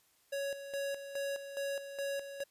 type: tone with tremolo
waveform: square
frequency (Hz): 557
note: C#5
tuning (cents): +8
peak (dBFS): -35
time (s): 0.32-2.44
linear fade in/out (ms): 10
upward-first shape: square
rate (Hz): 2.4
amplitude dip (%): 65
effects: white hiss -70 dBFS RMS until 2.5 s + resampled to 32000 Hz